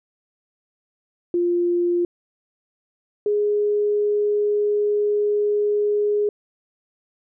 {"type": "tone pair in turn", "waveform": "sine", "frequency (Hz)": [349.2, 415.3], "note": ["F4", "G#4"], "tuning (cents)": [0, 0], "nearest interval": "minor third", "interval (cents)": 300, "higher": "second", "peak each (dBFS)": -17, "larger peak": "neither", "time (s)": [[1.34, 2.05], [3.26, 6.29]], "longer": "second", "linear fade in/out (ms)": 2, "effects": []}